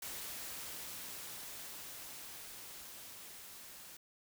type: noise with level ramp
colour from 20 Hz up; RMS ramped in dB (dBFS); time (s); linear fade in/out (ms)
white; -44 to -53; 0.02-3.97; 5
effects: none